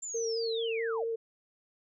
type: linear sweep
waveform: sine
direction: down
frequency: 7320 to 440 Hz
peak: -36 dBFS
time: 0.02-1.05 s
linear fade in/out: 10 ms
type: tone with vibrato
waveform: sine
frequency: 454.8 Hz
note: A#4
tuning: 43 cents flat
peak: -30 dBFS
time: 0.14-1.16 s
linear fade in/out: 10 ms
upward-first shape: square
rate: 4.6 Hz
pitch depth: 13 cents each way
effects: none